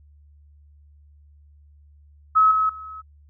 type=tone with level steps; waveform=sine; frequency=1285 Hz; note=E6; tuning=45 cents flat; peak=-12 / -17 / -34 dBFS; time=2.35-3.02 s; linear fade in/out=20 ms; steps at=2.51 / 2.69 s; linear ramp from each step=5 ms; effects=added 73 Hz sine -49 dBFS peak until 3.29 s